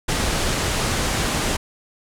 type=low-pass noise; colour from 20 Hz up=pink; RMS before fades=-22 dBFS; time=0.08-1.57 s; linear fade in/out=10 ms; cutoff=10000 Hz; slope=24 dB/octave; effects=none